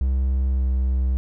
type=tone with pitch glide; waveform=triangle; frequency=65.5 to 64.45 Hz; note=C2 to C2; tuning=+2 to -26 cents; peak=-16 dBFS; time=0.01-1.17 s; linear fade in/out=0 ms; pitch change=-28 cents; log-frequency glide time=0.5-0.67 s; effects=none